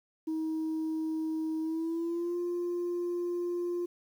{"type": "tone with pitch glide", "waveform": "sine", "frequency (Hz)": [317.4, 350.1], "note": ["D#4", "F4"], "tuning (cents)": [35, 4], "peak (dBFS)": -28, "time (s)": [0.27, 3.86], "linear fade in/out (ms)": 10, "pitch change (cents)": 169, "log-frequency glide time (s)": [1.61, 2.36], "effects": ["tanh soft clip ceiling -28 dBFS", "10-bit"]}